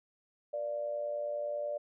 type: tone with amplitude modulation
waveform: sine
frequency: 587.3 Hz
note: D5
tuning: in tune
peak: -30 dBFS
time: 0.53-1.78 s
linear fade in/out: 10 ms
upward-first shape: sine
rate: 110 Hz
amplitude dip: 60%
effects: none